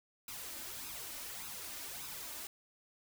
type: noise with flanger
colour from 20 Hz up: white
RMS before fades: -45 dBFS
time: 0.28-2.47 s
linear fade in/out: 2 ms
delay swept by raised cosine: 0.78 to 3.38 ms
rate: 1.7 Hz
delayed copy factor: +0.6
effects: none